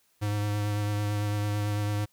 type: tone with vibrato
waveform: square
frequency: 103.83 Hz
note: G#2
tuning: in tune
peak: -27 dBFS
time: 0.21-2.06 s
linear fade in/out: 20 ms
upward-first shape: triangle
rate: 9 Hz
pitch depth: 20 cents each way
effects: white hiss -68 dBFS RMS until 2.12 s